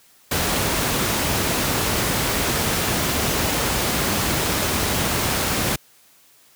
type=noise; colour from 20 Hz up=pink; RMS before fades=-21 dBFS; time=0.31-5.76 s; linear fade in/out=5 ms; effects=white hiss -54 dBFS RMS until 6.55 s + high-pass 60 Hz 12 dB/octave